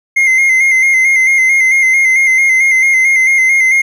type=tone with vibrato; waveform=triangle; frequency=2099 Hz; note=C7; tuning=5 cents sharp; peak=-5 dBFS; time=0.16-3.82 s; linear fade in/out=10 ms; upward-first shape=square; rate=4.5 Hz; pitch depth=32 cents each way; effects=none